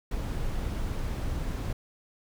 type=noise; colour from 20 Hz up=brown; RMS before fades=-31 dBFS; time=0.11-1.73 s; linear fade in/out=5 ms; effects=none